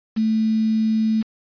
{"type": "tone with quantisation", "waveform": "sine", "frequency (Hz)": 220, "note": "A3", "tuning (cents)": 0, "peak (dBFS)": -16, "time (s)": [0.16, 1.23], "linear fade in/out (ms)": 20, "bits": 6, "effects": ["resampled to 11025 Hz"]}